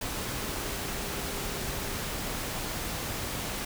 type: tone in noise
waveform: sine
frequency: 401.8 Hz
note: G4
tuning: 43 cents sharp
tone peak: -44 dBFS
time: 0.39-1.98 s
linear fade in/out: 5 ms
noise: pink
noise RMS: -34 dBFS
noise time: 0.01-3.65 s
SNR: -13 dB
effects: none